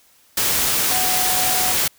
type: tone in noise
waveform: sine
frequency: 740 Hz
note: F#5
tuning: in tune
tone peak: -25 dBFS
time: 0.91-1.72 s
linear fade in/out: 5 ms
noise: white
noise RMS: -19 dBFS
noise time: 0.37-1.88 s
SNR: -9 dB
effects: white hiss -55 dBFS RMS until 1.98 s